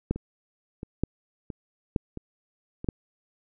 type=two click trains; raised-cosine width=3 ms; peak=-11 / -22 dBFS; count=4 / 5; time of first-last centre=0.11-2.888 / 0.16-2.845 s; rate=1.08 / 1.49 Hz; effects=none